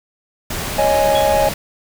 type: noise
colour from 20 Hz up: pink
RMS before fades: -24 dBFS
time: 0.5-1.54 s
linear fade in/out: 5 ms
type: chord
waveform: triangle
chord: C# suspended second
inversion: none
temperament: equal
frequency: 554.4 / 622.3 / 830.6 Hz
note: C#5 / D#5 / G#5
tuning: 0 / 0 / 0 cents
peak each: -15 dBFS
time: 0.78-1.49 s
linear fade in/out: 5 ms
type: tone with exponential decay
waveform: sine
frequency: 3349 Hz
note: G#7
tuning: 14 cents sharp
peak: -19 dBFS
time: 1.15-1.37 s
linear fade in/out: 5 ms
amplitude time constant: 46 ms
effects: none